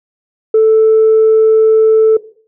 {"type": "tone", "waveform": "sine", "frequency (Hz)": 440, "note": "A4", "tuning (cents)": 0, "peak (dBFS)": -3, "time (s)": [0.54, 2.17], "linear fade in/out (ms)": 5, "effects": ["noise-tail reverb RT60 0.5 s tail -18 dB re dry", "tanh soft clip ceiling -2 dBFS"]}